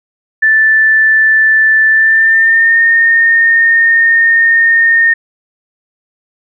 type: tone with pitch glide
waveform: sine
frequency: 1760 to 1833.7 Hz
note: A6 to A#6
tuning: 0 to -29 cents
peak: -5 dBFS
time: 0.42-5.14 s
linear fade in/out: 10 ms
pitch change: +71 cents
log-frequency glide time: 1.89-2.79 s
effects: none